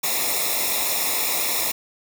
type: noise with comb filter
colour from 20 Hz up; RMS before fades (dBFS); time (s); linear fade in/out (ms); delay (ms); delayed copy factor
white; -23; 0.03-1.72; 10; 0.65; -0.95
effects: none